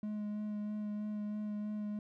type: tone with vibrato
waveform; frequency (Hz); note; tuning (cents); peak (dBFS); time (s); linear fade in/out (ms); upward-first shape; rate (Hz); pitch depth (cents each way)
triangle; 210; G#3; +19; -34; 0.03-1.99; 2; sine; 3.1; 14
effects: none